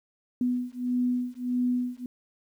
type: beating tone pair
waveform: sine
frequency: 246.9 / 248.5 Hz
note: B3 / B3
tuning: 0 / +11 cents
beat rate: 1.6 Hz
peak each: -28 dBFS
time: 0.41-2.06 s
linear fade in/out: 2 ms
effects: 10-bit